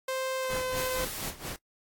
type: tone with pitch glide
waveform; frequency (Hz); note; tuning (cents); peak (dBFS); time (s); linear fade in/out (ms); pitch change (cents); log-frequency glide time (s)
sawtooth; 523.3 to 512.8; C5 to C5; 0 to -35; -26; 0.08-1.05; 5; -35; 0.39-0.58
type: noise with tremolo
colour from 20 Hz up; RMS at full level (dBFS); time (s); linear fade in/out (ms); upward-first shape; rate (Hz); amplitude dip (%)
pink; -36; 0.5-1.56; 0; sine; 4.3; 80
type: noise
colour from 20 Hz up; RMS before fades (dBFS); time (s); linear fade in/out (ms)
white; -38; 0.76-1.31; 20
effects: noise-tail reverb RT60 0.1 s tail -24 dB re dry + AAC 64 kbps